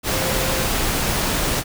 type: tone in noise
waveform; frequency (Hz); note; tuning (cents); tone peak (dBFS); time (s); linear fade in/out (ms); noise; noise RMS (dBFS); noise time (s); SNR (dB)
sine; 525; C5; +6; -27; 0.1-0.68; 50; pink; -21; 0.03-1.64; -9
effects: none